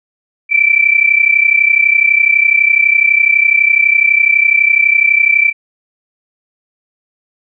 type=tone pair together; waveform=sine; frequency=2317 / 2349 Hz; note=D7 / D7; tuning=-24 / 0 cents; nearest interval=unison; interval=24 cents; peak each=-10 dBFS; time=0.49-5.53 s; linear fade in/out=50 ms; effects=none